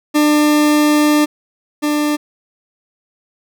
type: tone pair in turn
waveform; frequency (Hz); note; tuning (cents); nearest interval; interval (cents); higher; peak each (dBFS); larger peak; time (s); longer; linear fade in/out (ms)
40% pulse; 298.9 / 297.5; D4 / D4; +31 / +22; unison; 9; first; -9 / -13; first; 0.14-1.26 / 1.82-2.17; first; 20
effects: none